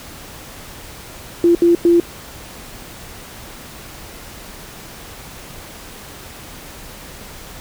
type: tone bursts at uneven times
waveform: sine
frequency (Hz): 343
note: F4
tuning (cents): -31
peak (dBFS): -8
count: 3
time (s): 1.44-1.55 / 1.62-1.75 / 1.85-2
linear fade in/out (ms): 2
effects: pink hiss -36 dBFS RMS until 7.6 s